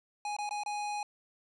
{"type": "tone with dropouts", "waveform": "square", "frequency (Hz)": 830, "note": "G#5", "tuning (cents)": -1, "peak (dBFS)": -34, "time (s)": [0.25, 1.03], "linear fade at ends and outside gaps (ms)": 2, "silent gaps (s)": [[0.366, 0.386], [0.492, 0.509], [0.635, 0.661]], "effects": ["resampled to 22050 Hz", "11-bit"]}